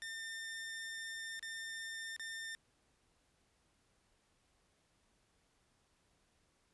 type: tone with dropouts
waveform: sawtooth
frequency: 1804 Hz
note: A6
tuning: 43 cents sharp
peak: -39 dBFS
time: 0.02-2.55 s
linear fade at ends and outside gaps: 0 ms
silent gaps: 1.394-1.427 / 2.164-2.196 s
effects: pink hiss -75 dBFS RMS until 6.73 s + resampled to 24000 Hz